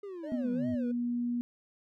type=linear sweep; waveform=triangle; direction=down; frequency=415.3 to 87.31 Hz; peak=-37 dBFS; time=0.03-0.75 s; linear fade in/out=5 ms
type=tone with vibrato; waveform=triangle; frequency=554.4 Hz; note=C#5; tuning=in tune; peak=-37 dBFS; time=0.23-0.92 s; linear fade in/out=10 ms; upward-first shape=sine; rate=2.7 Hz; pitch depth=240 cents each way
type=tone with pitch glide; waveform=sine; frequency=246.9 to 240.8 Hz; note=B3 to B3; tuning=0 to -44 cents; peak=-29 dBFS; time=0.32-1.41 s; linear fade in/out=0 ms; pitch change=-44 cents; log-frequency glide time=0.69-0.89 s
effects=none